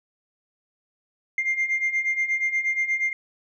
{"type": "beating tone pair", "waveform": "sine", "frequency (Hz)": [2100, 2108.4], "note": ["C7", "C7"], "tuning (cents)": [6, 13], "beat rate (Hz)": 8.4, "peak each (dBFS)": [-26, -22], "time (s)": [1.38, 3.13], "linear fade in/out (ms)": 2, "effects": ["tanh soft clip ceiling -17 dBFS"]}